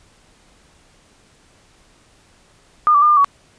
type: tone with pitch steps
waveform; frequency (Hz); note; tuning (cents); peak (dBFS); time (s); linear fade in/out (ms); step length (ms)
sine; 1214 / 1158 / 1206 / 1199 / 1128; D#6 / D6 / D6 / D6 / C#6; -43 / -25 / +46 / +36 / +30; -9; 2.87-3.245; 0; 75
effects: pink hiss -53 dBFS RMS until 3.58 s + resampled to 22050 Hz